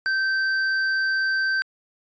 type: tone with tanh clipping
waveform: triangle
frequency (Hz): 1554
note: G6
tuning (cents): -16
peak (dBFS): -22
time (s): 0.06-1.62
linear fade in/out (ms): 0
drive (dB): 14
effects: resampled to 16000 Hz